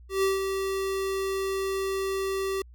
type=tone with ADSR envelope; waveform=square; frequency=386.8 Hz; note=G4; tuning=23 cents flat; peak=-21 dBFS; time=0.09-2.62 s; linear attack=140 ms; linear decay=160 ms; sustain=-6 dB; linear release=4 ms; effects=added 60 Hz sine -46 dBFS peak until 2.74 s + MP3 96 kbps